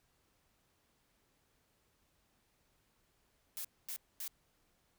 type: noise bursts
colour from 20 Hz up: blue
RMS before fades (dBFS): -42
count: 3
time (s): 3.57-4.278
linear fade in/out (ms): 0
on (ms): 76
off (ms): 240
effects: pink hiss -75 dBFS RMS until 4.98 s